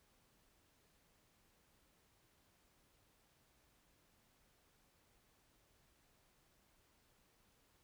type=silence; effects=pink hiss -74 dBFS RMS until 7.83 s